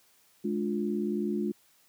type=chord; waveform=sine; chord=D diminished; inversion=second; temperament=just; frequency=211.4 / 293.7 / 352.4 Hz; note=Ab3 / D4 / F4; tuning=+31 / 0 / +16 cents; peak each=-30 / -35 / -32 dBFS; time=0.44-1.52 s; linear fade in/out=10 ms; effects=white hiss -64 dBFS RMS until 1.88 s + high-pass 80 Hz 12 dB/octave